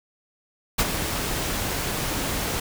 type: noise with ADSR envelope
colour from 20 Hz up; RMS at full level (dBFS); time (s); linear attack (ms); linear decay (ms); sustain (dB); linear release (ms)
pink; -18; 0.78-2.6; 14; 45; -9; 5
effects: none